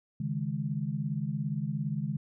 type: chord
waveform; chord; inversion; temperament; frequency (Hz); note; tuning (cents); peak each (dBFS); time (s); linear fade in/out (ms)
sine; C# suspended second; none; equal with one note detuned; 138.19 / 155.56 / 207.7; C#3 / D#3 / G#3; -5 / 0 / 0; -34 / -33 / -35; 0.2-2.17; 5
effects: none